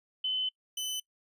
sine / sawtooth tone pair in turn, 3037 / 3023 Hz, F#7 / F#7, +44 / +36 cents, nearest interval unison, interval 8 cents, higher first, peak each -28 / -29 dBFS, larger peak first, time 0.24-0.49 / 0.77-1 s, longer first, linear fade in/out 5 ms, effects noise-tail reverb RT60 0.1 s tail -24 dB re dry + resampled to 32000 Hz

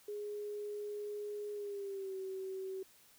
sine tone with pitch glide, 415.3 to 380.8 Hz, G#4 to F#4, 0 to +50 cents, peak -39 dBFS, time 0.08-2.83 s, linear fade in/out 5 ms, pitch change -150 cents, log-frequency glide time 1.53-2.15 s, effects white hiss -64 dBFS RMS until 3.18 s

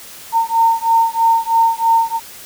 sine beating tone pair, 911 / 914.1 Hz, A#5 / A#5, -40 / -34 cents, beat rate 3.1 Hz, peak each -14 dBFS, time 0.32-2.2 s, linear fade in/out 50 ms, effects white hiss -36 dBFS RMS until 2.45 s

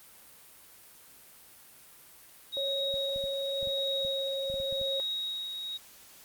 sine tone with tremolo, 3787 Hz, A#7, 27 cents sharp, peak -30 dBFS, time 2.52-5.78 s, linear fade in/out 20 ms, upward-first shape sine, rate 0.9 Hz, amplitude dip 45%
sine tone with pitch glide, 551 to 544.7 Hz, C#5 to C#5, -11 to -30 cents, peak -32 dBFS, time 2.57-5 s, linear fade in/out 0 ms, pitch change -19 cents, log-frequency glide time 3.58-4.13 s
clicks, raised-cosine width 5 ms, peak -34 dBFS, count 11, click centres 2.941 / 3.161 / 3.24 / 3.629 / 3.673 / 4.05 / 4.5 / 4.541 / 4.601 / 4.726 / 4.814 s
effects white hiss -54 dBFS RMS until 6.24 s + Opus 32 kbps

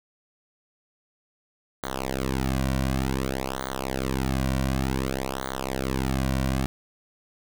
sawtooth tone with flanger, 66 Hz, C2, 16 cents sharp, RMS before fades -27 dBFS, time 1.83-6.66 s, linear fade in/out 0 ms, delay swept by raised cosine 0.38 to 2.38 ms, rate 0.55 Hz, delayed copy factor -1, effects 8-bit

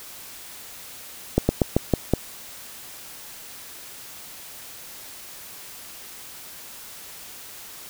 slowing click train, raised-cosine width 2 ms, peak -3 dBFS, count 6, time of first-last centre 1.38-2.136 s, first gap 110 ms, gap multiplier 1.16, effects white hiss -41 dBFS RMS until 7.89 s

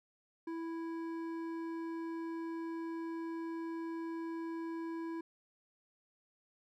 sine tone with hard clipping, 330 Hz, E4, 2 cents sharp, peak -40 dBFS, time 0.47-5.21 s, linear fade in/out 5 ms, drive 10 dB, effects none

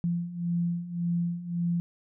sine beating tone pair, 171 / 172.8 Hz, F3 / F3, -36 / -18 cents, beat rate 1.8 Hz, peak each -32 / -28 dBFS, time 0.04-1.8 s, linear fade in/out 0 ms, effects none

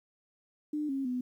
sine tone with pitch steps, 300 / 271.3 / 250.2 Hz, D4 / C#4 / B3, +37 / -37 / +23 cents, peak -30 dBFS, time 0.73-1.21 s, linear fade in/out 5 ms, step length 160 ms, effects 11-bit

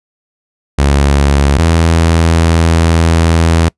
sawtooth tone pair in turn, 70.5 / 82.61 Hz, C#2 / E2, +30 / +4 cents, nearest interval minor third, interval 274 cents, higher second, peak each -3 dBFS, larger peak neither, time 0.78-1.58 / 1.58-3.69 s, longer second, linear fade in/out 10 ms, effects noise-tail reverb RT60 0.1 s tail -25 dB re dry + resampled to 24000 Hz

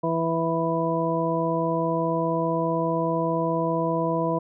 harmonic tone, 164.81 Hz, E3, in tune, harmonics 1 / 2 / 3 / 4 / 6, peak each -28 / -28 / -28 / -28 / -28 dBFS, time 0.03-4.39 s, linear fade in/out 10 ms, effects none

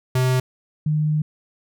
square / sine tone pair in turn, 128.3 / 152.58 Hz, C3 / D#3, -34 / -34 cents, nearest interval minor third, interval 300 cents, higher second, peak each -17 dBFS, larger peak neither, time 0.15-0.4 / 0.86-1.22 s, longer second, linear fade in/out 5 ms, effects none

